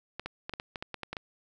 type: clicks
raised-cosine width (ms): 0.3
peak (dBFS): -20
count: 11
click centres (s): 0.196 / 0.26 / 0.495 / 0.537 / 0.599 / 0.758 / 0.825 / 0.943 / 1.033 / 1.13 / 1.168
effects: none